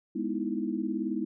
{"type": "chord", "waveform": "sine", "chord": "E major seventh", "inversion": "first", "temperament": "equal", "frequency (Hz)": [207.7, 246.9, 311.1, 329.6], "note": ["G#3", "B3", "D#4", "E4"], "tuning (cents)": [0, 0, 0, 0], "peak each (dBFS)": -34, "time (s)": [0.15, 1.25], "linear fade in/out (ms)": 10, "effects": []}